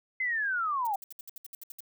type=linear sweep; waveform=sine; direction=down; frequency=2081 to 761 Hz; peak=-27 dBFS; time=0.2-0.96 s; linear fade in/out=5 ms
type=noise bursts; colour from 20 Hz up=violet; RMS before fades=-43 dBFS; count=12; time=0.85-1.805 s; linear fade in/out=2 ms; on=20 ms; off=65 ms
effects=none